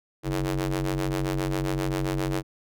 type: ring-modulated tone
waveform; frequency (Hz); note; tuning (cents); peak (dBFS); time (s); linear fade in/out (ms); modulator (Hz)
sawtooth; 93.9; F#2; +26; -18; 0.23-2.43; 50; 231
effects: none